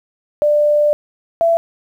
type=tone pair in turn; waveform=sine; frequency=593 / 669.4 Hz; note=D5 / E5; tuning=+17 / +26 cents; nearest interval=major second; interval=209 cents; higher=second; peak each=-10 dBFS; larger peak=neither; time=0.42-0.93 / 1.41-1.57 s; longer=first; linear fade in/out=0 ms; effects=8-bit